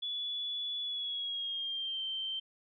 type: tone with pitch glide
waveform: sine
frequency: 3426 to 3124 Hz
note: A7 to G7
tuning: -47 to -7 cents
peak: -34 dBFS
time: 0.02-2.4 s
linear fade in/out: 10 ms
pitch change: -160 cents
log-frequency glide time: 0.82-2.02 s
effects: none